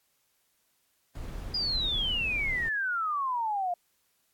brown noise, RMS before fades -37 dBFS, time 1.15-2.69 s, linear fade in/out 5 ms
sine exponential sweep, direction down, 4978 to 690 Hz, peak -27 dBFS, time 1.54-3.74 s, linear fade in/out 5 ms
effects white hiss -72 dBFS RMS until 4.33 s + AAC 64 kbps

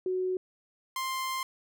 sine / sawtooth tone pair in turn, 370 / 1049.5 Hz, F#4 / C6, 0 / +5 cents, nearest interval octave + tritone, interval 1805 cents, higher second, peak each -27 dBFS, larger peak neither, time 0.06-0.37 / 0.96-1.43 s, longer second, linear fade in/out 2 ms, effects none

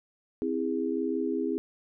sine chord, C augmented, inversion none, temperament just, 261.6 / 327 / 408.8 Hz, C4 / E4 / G#4, 0 / -14 / -27 cents, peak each -31 dBFS, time 0.42-1.58 s, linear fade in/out 0 ms, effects none

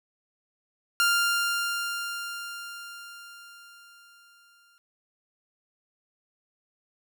sawtooth tone with exponential decay, 1396.9 Hz, F6, in tune, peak -16 dBFS, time 1-4.78 s, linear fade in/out 0 ms, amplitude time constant 820 ms, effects none

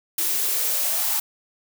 blue noise with high-pass filter sweep, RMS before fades -23 dBFS, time 0.18-1.2 s, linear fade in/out 5 ms, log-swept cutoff 290 to 890 Hz, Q 4.7, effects none

